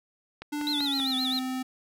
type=click train; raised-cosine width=0.3 ms; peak=-23 dBFS; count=4; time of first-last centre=0.42-0.999 s; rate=5.18 Hz
type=tone with pitch glide; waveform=square; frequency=294.8 to 258.1 Hz; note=D4 to C4; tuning=+7 to -23 cents; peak=-30 dBFS; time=0.52-1.63 s; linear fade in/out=10 ms; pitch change=-230 cents; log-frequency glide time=0.72-1.16 s
type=tone with vibrato; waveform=triangle; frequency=3778 Hz; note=A#7; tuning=22 cents sharp; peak=-26 dBFS; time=0.67-1.39 s; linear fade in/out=0 ms; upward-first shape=sine; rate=7.7 Hz; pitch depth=180 cents each way
effects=none